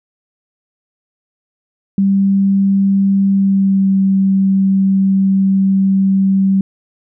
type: tone with pitch glide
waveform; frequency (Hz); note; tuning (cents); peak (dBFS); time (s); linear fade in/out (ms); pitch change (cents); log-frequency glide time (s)
sine; 196 to 193.3; G3 to G3; 0 to -24; -9; 1.98-6.61; 2; -24; 3.31-3.93
effects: none